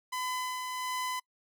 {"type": "tone with tremolo", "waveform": "sawtooth", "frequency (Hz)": 1010, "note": "B5", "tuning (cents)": 39, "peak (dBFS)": -28, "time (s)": [0.12, 1.2], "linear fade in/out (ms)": 10, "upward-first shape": "sine", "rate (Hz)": 1.4, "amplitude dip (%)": 35, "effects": ["noise-tail reverb RT60 0.1 s tail -25 dB re dry"]}